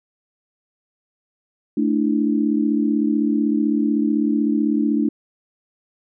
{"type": "chord", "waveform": "sine", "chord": "A suspended fourth", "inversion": "none", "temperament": "equal", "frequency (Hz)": [220, 293.7, 329.6], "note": ["A3", "D4", "E4"], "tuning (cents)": [0, 0, 0], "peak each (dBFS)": [-20, -19, -24], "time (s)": [1.77, 5.09], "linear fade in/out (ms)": 5, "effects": []}